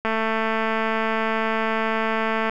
click train, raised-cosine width 0.5 ms, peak -9 dBFS, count 544, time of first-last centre 0.05-2.496 s, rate 222 Hz, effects none

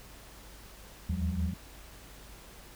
sine tone cluster, 75.9 / 81.8 / 177.1 / 197 Hz, D#2 / E2 / F3 / G3, -42 / -13 / +24 / +9 cents, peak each -36 / -31 / -36 / -37 dBFS, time 1.09-1.54 s, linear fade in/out 5 ms, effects added 50 Hz sine -52 dBFS peak until 2.75 s + pink hiss -52 dBFS RMS until 2.75 s

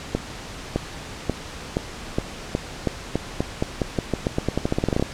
accelerating click train, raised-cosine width 2 ms, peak -7 dBFS, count 26, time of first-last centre 0.15-5.025 s, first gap 610 ms, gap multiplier 0.88, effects pink hiss -36 dBFS RMS until 5.13 s + low-pass 7000 Hz 12 dB/octave

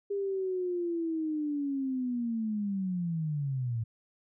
sine linear sweep, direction down, 404.4 to 110 Hz, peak -29 dBFS, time 0.1-3.84 s, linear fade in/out 10 ms, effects none

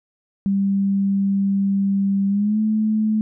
sine tone with pitch glide, 197 to 216.1 Hz, G3 to A3, +9 to -31 cents, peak -16 dBFS, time 0.46-3.21 s, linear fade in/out 0 ms, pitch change +160 cents, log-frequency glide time 2.28-2.59 s, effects none

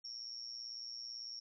sine tone with amplitude modulation, 5500 Hz, F8, 27 cents flat, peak -40 dBFS, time 0.04-1.4 s, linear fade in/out 10 ms, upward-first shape sine, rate 118 Hz, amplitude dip 85%, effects none

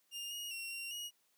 sawtooth tone with pitch steps, 2814 / 2873 / 2736 / 2757 / 2889 Hz, F7 / F7 / F7 / F7 / F#7, +12 / +48 / -36 / -23 / -42 cents, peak -38 dBFS, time 0.11-1.11 s, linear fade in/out 50 ms, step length 200 ms, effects white hiss -75 dBFS RMS until 1.37 s + high-pass 150 Hz 12 dB/octave

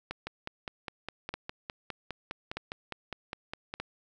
two click trains, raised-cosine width 0.3 ms, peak -20 / -19 dBFS, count 18 / 4, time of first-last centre 0.27-3.739 / 0.11-3.8 s, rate 4.9 / 0.813 Hz, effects none

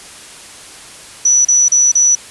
sine tone bursts, 5920 Hz, F#8, in tune, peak -7 dBFS, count 4, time 1.25-2.152 s, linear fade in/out 5 ms, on 200 ms, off 34 ms, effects white hiss -35 dBFS RMS until 2.3 s + resampled to 24000 Hz

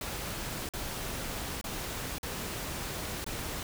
pink noise with dropouts, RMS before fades -37 dBFS, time 0.01-3.63 s, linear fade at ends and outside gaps 2 ms, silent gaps 0.69-0.736 / 1.613-1.641 / 2.184-2.23 / 3.244-3.264 s, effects none

